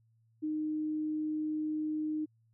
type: tone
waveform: sine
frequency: 307.8 Hz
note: D#4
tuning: 19 cents flat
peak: -31 dBFS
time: 0.42-2.26 s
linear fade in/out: 20 ms
effects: added 113 Hz sine -66 dBFS peak until 2.53 s